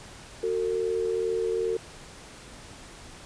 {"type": "tone pair together", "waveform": "sine", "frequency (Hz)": [370, 452.4], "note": ["F#4", "A4"], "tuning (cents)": [0, 48], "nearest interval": "minor third", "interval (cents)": 348, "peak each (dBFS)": [-29, -26], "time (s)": [0.43, 1.77], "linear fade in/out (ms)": 5, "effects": ["pink hiss -46 dBFS RMS until 3.25 s", "resampled to 22050 Hz"]}